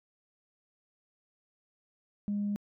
sine tone, 204.7 Hz, G#3, 25 cents flat, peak -28 dBFS, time 2.28-2.56 s, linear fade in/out 0 ms, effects tanh soft clip ceiling -25 dBFS

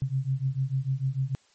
sine beating tone pair, 130.2 / 136.9 Hz, C3 / C#3, -8 / -21 cents, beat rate 6.7 Hz, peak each -28 dBFS, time 0.02-1.35 s, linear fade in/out 0 ms, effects white hiss -63 dBFS RMS until 1.54 s + MP3 32 kbps

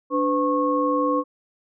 sine tone cluster, 292.1 / 504 / 1093 Hz, D4 / B4 / C#6, -9 / +35 / -25 cents, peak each -23 dBFS, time 0.1-1.24 s, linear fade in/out 50 ms, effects none

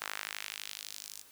sawtooth tone with high-pass filter sweep, 51.91 Hz, G#1, in tune, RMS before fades -43 dBFS, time 0.01-1.22 s, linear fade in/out 10 ms, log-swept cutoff 1300 to 6500 Hz, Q 1.3, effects white hiss -58 dBFS RMS until 1.31 s

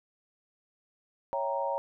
sine chord, C# diminished seventh, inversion none, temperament equal, 554.4 / 659.3 / 784 / 932.3 Hz, C#5 / E5 / G5 / Bb5, 0 / 0 / 0 / 0 cents, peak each -32 / -38 / -37 / -32 dBFS, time 1.33-1.78 s, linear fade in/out 0 ms, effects none

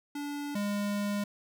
square tone pair in turn, 288.8 / 204.2 Hz, D4 / G#3, -29 / -29 cents, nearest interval tritone, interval 600 cents, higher first, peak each -35 / -30 dBFS, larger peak second, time 0.15-0.55 / 0.55-1.24 s, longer second, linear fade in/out 5 ms, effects none

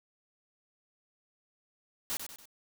white noise with echo, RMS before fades -34 dBFS, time 2.1-2.17 s, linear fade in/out 0 ms, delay 95 ms, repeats 3, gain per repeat -7 dB, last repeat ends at 2.455 s, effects none

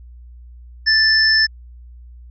sine tone pair together, 1760 / 5274 Hz, A6 / E8, 0 / 0 cents, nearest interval octave + perfect fifth, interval 1900 cents, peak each -14 dBFS, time 0.86-1.47 s, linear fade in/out 20 ms, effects added 60 Hz sine -37 dBFS peak until 2.3 s

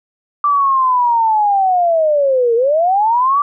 sine linear two-way sweep, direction down then up, 1174.7 to 452.2 to 1174.7 Hz, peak -10 dBFS, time 0.44-3.42 s, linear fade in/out 2 ms, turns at 2.55 s, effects none

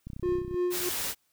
click train, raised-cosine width 5 ms, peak -27 dBFS, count 16, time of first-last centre 0.07-0.543 s, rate 31.7 Hz
triangle tone with tremolo, 357.2 Hz, F4, 39 cents sharp, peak -22 dBFS, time 0.23-0.89 s, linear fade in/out 2 ms, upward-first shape sine, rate 3.1 Hz, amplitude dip 80%
white noise, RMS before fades -32 dBFS, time 0.7-1.15 s, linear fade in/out 50 ms
effects white hiss -72 dBFS RMS until 1.32 s

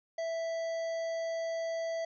harmonic tone with a mistuned harmonic, 659.3 Hz, E5, in tune, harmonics 1 / 3 / 5 / 7 / 9 / 10, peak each -32 / -46 / -56 / -53 / -58 / -59 dBFS, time 0.18-2.05 s, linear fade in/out 5 ms, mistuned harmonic 10, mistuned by -39 cents, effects none

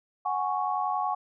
sine chord, F# suspended second, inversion none, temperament equal, 740 / 830.6 / 1108.7 Hz, F#5 / G#5 / C#6, 0 / 0 / 0 cents, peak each -30 dBFS, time 0.25-1.15 s, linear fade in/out 10 ms, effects none

